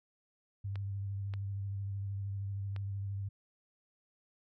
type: tone with vibrato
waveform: sine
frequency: 99 Hz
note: G2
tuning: 18 cents sharp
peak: -35 dBFS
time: 0.64-3.29 s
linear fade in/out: 10 ms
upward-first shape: sine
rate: 13 Hz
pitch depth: 25 cents each way
type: clicks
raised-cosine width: 0.3 ms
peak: -31 dBFS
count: 3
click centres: 0.757 / 1.338 / 2.763 s
effects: none